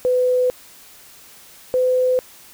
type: tone pair in turn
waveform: sine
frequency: 502 / 507.5 Hz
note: B4 / B4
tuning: +28 / +47 cents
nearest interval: unison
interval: 19 cents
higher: second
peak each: -14 dBFS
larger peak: neither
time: 0.05-0.5 / 1.74-2.19 s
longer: neither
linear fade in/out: 0 ms
effects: white hiss -45 dBFS RMS until 2.53 s